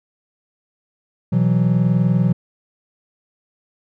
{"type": "chord", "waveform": "triangle", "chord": "B suspended fourth", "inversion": "none", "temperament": "equal with one note detuned", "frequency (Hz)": [124.76, 164.81, 185], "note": ["B2", "E3", "F#3"], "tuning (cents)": [18, 0, 0], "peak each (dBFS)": -16, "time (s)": [1.32, 2.33], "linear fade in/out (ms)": 10, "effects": []}